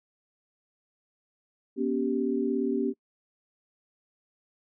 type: tone cluster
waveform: sine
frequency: 242.2 / 279.4 / 388.6 Hz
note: B3 / C#4 / G4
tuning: -34 / +14 / -15 cents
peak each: -29 dBFS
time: 1.76-2.94 s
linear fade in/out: 50 ms
effects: noise-tail reverb RT60 0.1 s tail -24 dB re dry